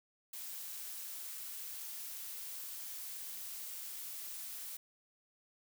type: noise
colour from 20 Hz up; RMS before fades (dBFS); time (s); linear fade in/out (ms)
blue; -45; 0.33-4.77; 5
effects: none